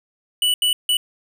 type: tone bursts at uneven times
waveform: square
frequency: 2960 Hz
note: F#7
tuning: in tune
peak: -16 dBFS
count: 3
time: 0.42-0.54 / 0.62-0.73 / 0.89-0.97 s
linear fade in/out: 2 ms
effects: none

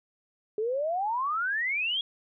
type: exponential sweep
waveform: sine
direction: up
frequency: 415.3 to 3350 Hz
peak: -26 dBFS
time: 0.58-2.01 s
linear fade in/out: 2 ms
effects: none

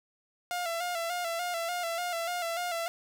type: tone with vibrato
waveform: sawtooth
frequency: 690 Hz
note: F5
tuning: 21 cents flat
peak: -27 dBFS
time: 0.51-2.88 s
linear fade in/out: 0 ms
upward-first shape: square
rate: 3.4 Hz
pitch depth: 50 cents each way
effects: none

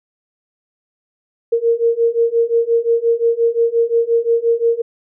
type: beating tone pair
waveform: sine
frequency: 461.1 / 466.8 Hz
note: A#4 / A#4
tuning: -19 / +2 cents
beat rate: 5.7 Hz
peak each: -16 / -15 dBFS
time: 1.52-4.82 s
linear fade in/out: 10 ms
effects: none

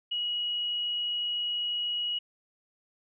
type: tone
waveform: sine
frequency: 2907 Hz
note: F#7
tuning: 31 cents flat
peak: -28 dBFS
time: 0.11-2.19 s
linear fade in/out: 10 ms
effects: none

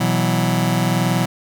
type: chord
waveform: sawtooth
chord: B suspended fourth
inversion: none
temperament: just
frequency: 123.47 / 164.63 / 185.21 Hz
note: B2 / E3 / F#3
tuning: 0 / -2 / +2 cents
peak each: -16 dBFS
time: 0-1.26 s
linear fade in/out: 10 ms
effects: none

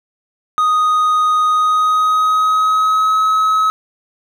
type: tone with pitch glide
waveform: triangle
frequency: 1244.5 to 1281.7 Hz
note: D#6 to E6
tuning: 0 to -49 cents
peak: -9 dBFS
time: 0.58-3.7 s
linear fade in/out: 0 ms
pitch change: +51 cents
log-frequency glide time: 1.47-3.19 s
effects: none

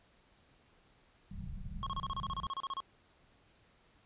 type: low-pass noise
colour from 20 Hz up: pink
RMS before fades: -43 dBFS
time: 1.31-2.47 s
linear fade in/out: 5 ms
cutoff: 210 Hz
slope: 96 dB/octave
type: tone bursts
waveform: square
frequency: 1087 Hz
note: C#6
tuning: 34 cents flat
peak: -36 dBFS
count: 15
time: 1.83-2.803 s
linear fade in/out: 0 ms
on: 35 ms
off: 32 ms
effects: pink hiss -67 dBFS RMS until 4.05 s + resampled to 8000 Hz

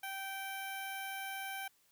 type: tone with notch filter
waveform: 10% pulse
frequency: 778 Hz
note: G5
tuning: 13 cents flat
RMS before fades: -42 dBFS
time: 0.03-1.68 s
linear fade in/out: 5 ms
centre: 4500 Hz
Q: 0.92
effects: white hiss -71 dBFS RMS until 1.91 s

